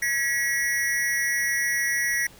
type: tone with amplitude modulation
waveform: square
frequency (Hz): 1925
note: B6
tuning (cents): -45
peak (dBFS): -19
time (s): 0.02-2.27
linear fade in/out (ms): 5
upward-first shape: sine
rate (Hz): 253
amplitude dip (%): 90
effects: pink hiss -50 dBFS RMS until 2.39 s